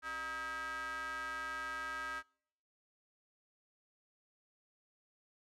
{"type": "ring-modulated tone", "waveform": "square", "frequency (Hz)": 166.8, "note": "E3", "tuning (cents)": 21, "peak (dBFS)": -37, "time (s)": [0.02, 2.23], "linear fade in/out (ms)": 50, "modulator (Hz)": 1440, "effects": ["noise-tail reverb RT60 0.7 s tail -26 dB re dry", "low-pass 10000 Hz 12 dB/octave"]}